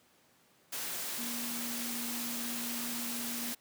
sine tone in noise, 237.9 Hz, A#3, 35 cents sharp, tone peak -40 dBFS, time 1.18-3.53 s, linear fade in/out 10 ms, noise white, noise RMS -38 dBFS, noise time 0.72-3.55 s, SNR -5 dB, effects pink hiss -66 dBFS RMS until 3.6 s + high-pass 150 Hz 12 dB/octave

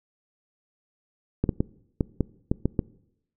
clicks, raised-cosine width 3 ms, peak -9 dBFS, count 8, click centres 1.44 / 1.492 / 1.605 / 2.008 / 2.207 / 2.515 / 2.656 / 2.792 s, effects noise-tail reverb RT60 0.8 s tail -22 dB re dry

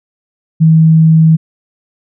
sine tone, 160.4 Hz, E3, 47 cents flat, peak -3 dBFS, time 0.6-1.37 s, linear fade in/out 20 ms, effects none

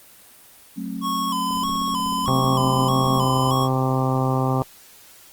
sine chord, F# diminished, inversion none, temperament equal with one note detuned, 185 / 220 / 268.1 Hz, F#3 / A3 / C4, 0 / 0 / +42 cents, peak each -31 dBFS, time 0.76-3.26 s, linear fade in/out 20 ms
square tone with vibrato, 1057 Hz, C6, 17 cents sharp, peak -23 dBFS, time 1.01-3.69 s, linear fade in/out 50 ms, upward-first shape square, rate 1.6 Hz, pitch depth 70 cents each way
click train, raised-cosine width 2 ms, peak -27 dBFS, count 16, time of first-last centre 1.51-2.43 s, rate 16.3 Hz
harmonic tone, 130.81 Hz, C3, in tune, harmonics 1 / 2 / 3 / 4 / 5 / 6 / 7 / 8 / 9, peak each -21 / -25 / -29 / -29 / -33 / -28 / -32 / -31 / -31 dBFS, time 2.28-4.62 s, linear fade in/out 0 ms
effects white hiss -48 dBFS RMS until 5.32 s + Opus 24 kbps

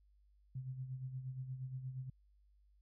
sine tone with tremolo, 130 Hz, C3, 11 cents flat, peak -39 dBFS, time 0.55-2.1 s, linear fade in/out 5 ms, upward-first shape sine, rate 8.5 Hz, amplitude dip 60%, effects added 50 Hz sine -66 dBFS peak until 2.81 s

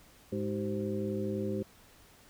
harmonic tone with a mistuned harmonic, 103.83 Hz, G#2, in tune, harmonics 1 / 2 / 3 / 4 / 5, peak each -39 / -35 / -40 / -36 / -40 dBFS, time 0.32-1.63 s, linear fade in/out 5 ms, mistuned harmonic 4, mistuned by -140 cents, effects pink hiss -59 dBFS RMS until 2.29 s

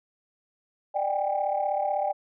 sine tone cluster, 596 / 771 / 807 Hz, D5 / G5 / G#5, +25 / -29 / -50 cents, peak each -28 dBFS, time 0.94-2.13 s, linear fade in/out 20 ms, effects tanh soft clip ceiling -15 dBFS

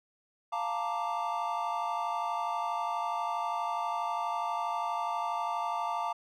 triangle chord, Bb major seventh, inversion second, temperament equal, 698.5 / 880 / 932.3 / 1174.7 Hz, F5 / A5 / Bb5 / D6, 0 / 0 / 0 / 0 cents, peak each -34 dBFS, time 0.52-6.13 s, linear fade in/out 10 ms, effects none

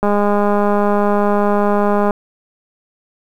click train, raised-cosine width 1 ms, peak -3 dBFS, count 427, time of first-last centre 0.03-2.108 s, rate 205 Hz, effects 7-bit

